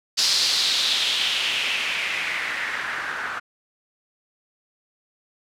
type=noise with low-pass filter sweep; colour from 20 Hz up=blue; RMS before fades=-24 dBFS; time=0.17-3.4 s; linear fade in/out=20 ms; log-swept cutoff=4900 to 1400 Hz; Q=3.2; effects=none